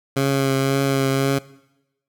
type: tone with vibrato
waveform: 15% pulse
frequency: 136.3 Hz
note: C#3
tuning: 29 cents flat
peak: -11 dBFS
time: 0.16-1.39 s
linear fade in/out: 10 ms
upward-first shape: triangle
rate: 1.9 Hz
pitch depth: 22 cents each way
effects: noise-tail reverb RT60 0.9 s tail -20 dB re dry